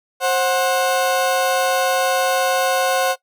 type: tone pair together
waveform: 30% pulse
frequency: 530 / 736.5 Hz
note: C5 / F#5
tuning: +22 / -8 cents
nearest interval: tritone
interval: 570 cents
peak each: -16 dBFS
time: 0.2-3.16 s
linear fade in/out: 50 ms
effects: noise-tail reverb RT60 0.1 s tail -19 dB re dry